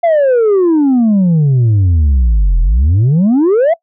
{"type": "exponential two-way sweep", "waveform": "sine", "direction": "down then up", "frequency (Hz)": [698.5, 40.24, 698.5], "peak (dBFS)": -4, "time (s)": [0.03, 3.74], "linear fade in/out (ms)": 10, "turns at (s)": 2.61, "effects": ["noise-tail reverb RT60 0.1 s tail -24 dB re dry", "tanh soft clip ceiling -6 dBFS"]}